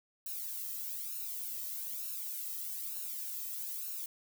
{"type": "noise with flanger", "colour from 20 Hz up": "violet", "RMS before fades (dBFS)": -40, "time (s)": [0.26, 4.06], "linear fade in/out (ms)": 2, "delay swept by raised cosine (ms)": [0.73, 1.58], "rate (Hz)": 1.1, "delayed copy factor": 0.8, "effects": []}